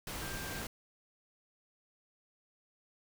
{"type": "tone in noise", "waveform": "sine", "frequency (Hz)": 1583, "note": "G6", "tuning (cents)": 17, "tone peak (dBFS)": -46, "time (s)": [0.22, 0.62], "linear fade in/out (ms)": 2, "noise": "pink", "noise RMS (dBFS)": -41, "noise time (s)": [0.07, 0.67], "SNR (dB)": -8, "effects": []}